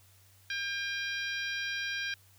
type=harmonic tone with a mistuned harmonic; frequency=801 Hz; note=G5; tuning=37 cents sharp; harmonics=2 / 3 / 4 / 5 / 6 / 7; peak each=-35 / -39 / -41 / -43 / -45 / -46 dBFS; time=0.5-2.14 s; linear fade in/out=2 ms; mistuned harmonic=5; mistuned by=-30 cents; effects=added 96 Hz sine -61 dBFS peak until 2.38 s + white hiss -63 dBFS RMS until 2.38 s